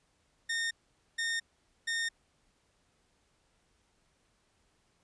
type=tone bursts; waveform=sawtooth; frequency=1833 Hz; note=A#6; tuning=30 cents flat; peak=-27 dBFS; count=3; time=0.49-2.09 s; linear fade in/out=10 ms; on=220 ms; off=470 ms; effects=pink hiss -72 dBFS RMS until 5.03 s + resampled to 22050 Hz